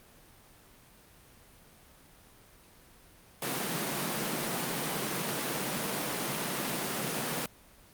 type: high-pass noise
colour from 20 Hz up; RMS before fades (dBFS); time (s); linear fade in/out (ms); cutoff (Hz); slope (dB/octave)
pink; -33; 3.42-7.46; 2; 130; 96
effects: pink hiss -57 dBFS RMS until 7.93 s + Opus 32 kbps